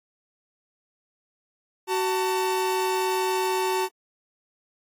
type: tone pair together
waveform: 45% pulse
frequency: 375.5 / 893 Hz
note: F#4 / A5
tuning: +26 / +25 cents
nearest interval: octave + minor third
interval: 1499 cents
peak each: -25 / -26 dBFS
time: 1.87-3.89 s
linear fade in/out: 50 ms
effects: AAC 64 kbps